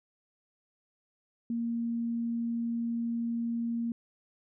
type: tone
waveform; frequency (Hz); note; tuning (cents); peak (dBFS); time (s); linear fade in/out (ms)
sine; 233.1; A#3; 0; -29; 1.5-3.92; 2
effects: none